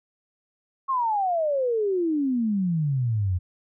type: exponential sweep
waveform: sine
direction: down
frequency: 1100 to 86.2 Hz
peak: -21 dBFS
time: 0.88-3.39 s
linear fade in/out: 20 ms
effects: none